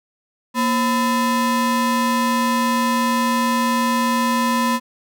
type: ring-modulated tone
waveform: square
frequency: 385.3 Hz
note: G4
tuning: 30 cents flat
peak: -14 dBFS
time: 0.54-4.8 s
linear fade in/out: 50 ms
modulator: 621 Hz
effects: none